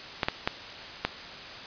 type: clicks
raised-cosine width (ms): 0.3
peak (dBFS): -8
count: 4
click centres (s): 0.232 / 0.285 / 0.475 / 1.05
effects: white hiss -41 dBFS RMS until 1.66 s + resampled to 11025 Hz